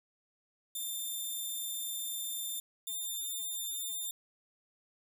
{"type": "tone pair in turn", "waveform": "5% pulse", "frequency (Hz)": [3584, 3602], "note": ["A7", "A7"], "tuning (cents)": [31, 40], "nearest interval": "unison", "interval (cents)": 9, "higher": "second", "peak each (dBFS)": -28, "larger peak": "neither", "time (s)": [[0.75, 2.6], [2.87, 4.11]], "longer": "first", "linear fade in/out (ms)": 5, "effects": []}